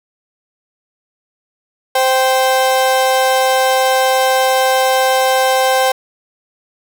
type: tone pair together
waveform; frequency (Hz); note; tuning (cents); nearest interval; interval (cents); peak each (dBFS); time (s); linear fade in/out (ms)
35% pulse; 522 / 781.6; C5 / G5; -4 / -5; perfect fifth; 699; -12; 1.95-5.92; 5
effects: none